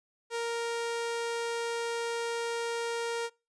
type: tone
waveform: sawtooth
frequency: 466.2 Hz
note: A#4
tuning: in tune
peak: -27 dBFS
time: 0.3-3.3 s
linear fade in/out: 50 ms
effects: noise-tail reverb RT60 0.3 s tail -26 dB re dry + resampled to 22050 Hz